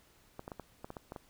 clicks, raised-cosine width 1 ms, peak -28 dBFS, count 9, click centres 0.394 / 0.479 / 0.518 / 0.597 / 0.845 / 0.904 / 0.968 / 1.121 / 1.162 s, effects pink hiss -65 dBFS RMS until 1.29 s

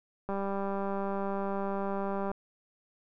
click train, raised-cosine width 1 ms, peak -21 dBFS, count 400, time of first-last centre 0.29-2.315 s, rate 197 Hz, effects none

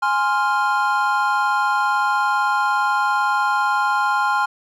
triangle chord, F minor, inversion first, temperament equal, 830.6 / 1046.5 / 1396.9 Hz, Ab5 / C6 / F6, 0 / 0 / 0 cents, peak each -19 dBFS, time 0.02-4.46 s, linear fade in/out 10 ms, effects none

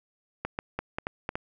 clicks, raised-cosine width 0.5 ms, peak -15 dBFS, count 7, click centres 0.45 / 0.589 / 0.79 / 0.985 / 1.069 / 1.291 / 1.355 s, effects none

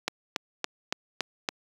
click train, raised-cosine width 0.2 ms, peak -9 dBFS, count 6, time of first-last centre 0.08-1.488 s, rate 3.55 Hz, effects high-pass 200 Hz 12 dB/octave + 8-bit

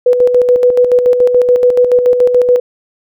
sine tone with tremolo, 493.9 Hz, B4, in tune, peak -4 dBFS, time 0.06-2.6 s, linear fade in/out 5 ms, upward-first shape square, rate 7 Hz, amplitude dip 50%, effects none

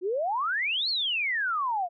sine exponential two-way sweep, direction up then down, 343.9 to 4466 to 670 Hz, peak -25 dBFS, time 0.01-1.89 s, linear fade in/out 50 ms, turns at 0.89 s, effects none

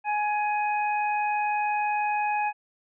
harmonic tone, 837 Hz, G#5, 13 cents sharp, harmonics 1 / 2 / 3, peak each -24 / -36 / -32 dBFS, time 0.04-2.53 s, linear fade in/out 50 ms, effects none

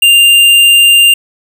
sine tone with tanh clipping, 2794 Hz, F7, in tune, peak -4 dBFS, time 0.02-1.14 s, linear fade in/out 5 ms, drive 15 dB, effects none

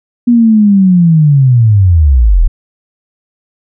sine linear sweep, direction down, 243.4 to 34.1 Hz, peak -3 dBFS, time 0.27-2.48 s, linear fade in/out 10 ms, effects none

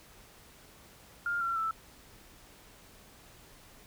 sine tone with pitch steps, 1405 / 1362.6 / 1321.6 Hz, F6 / F6 / E6, +10 / -43 / +4 cents, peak -29 dBFS, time 1.26-1.71 s, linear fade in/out 2 ms, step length 150 ms, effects pink hiss -56 dBFS RMS until 3.86 s

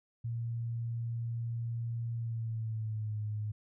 sine tone with pitch glide, 116.54 to 106.25 Hz, A#2 to G#2, 0 to +40 cents, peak -33 dBFS, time 0.24-3.52 s, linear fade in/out 10 ms, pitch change -160 cents, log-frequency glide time 2.14-3.19 s, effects none

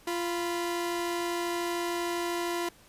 sawtooth tone pair together, 346.3 / 986 Hz, F4 / B5, -15 / -3 cents, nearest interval octave + tritone, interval 1812 cents, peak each -26 / -33 dBFS, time 0.07-2.69 s, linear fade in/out 5 ms, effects pink hiss -57 dBFS RMS until 2.88 s + resampled to 32000 Hz

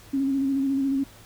sine tone with vibrato, 272.3 Hz, C#4, 31 cents flat, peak -21 dBFS, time 0.13-1.04 s, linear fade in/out 10 ms, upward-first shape square, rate 14 Hz, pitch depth 28 cents each way, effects added 106 Hz sine -53 dBFS peak until 1.25 s + pink hiss -50 dBFS RMS until 1.25 s

